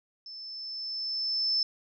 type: tone with level ramp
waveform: sine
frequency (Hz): 5274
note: E8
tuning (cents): 0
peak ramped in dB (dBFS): -41 to -23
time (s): 0.26-1.63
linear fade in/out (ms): 2
effects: none